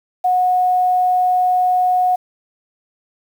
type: tone with quantisation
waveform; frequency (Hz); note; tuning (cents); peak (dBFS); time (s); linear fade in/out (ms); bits
sine; 730; F#5; -24; -12; 0.24-2.16; 10; 7
effects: none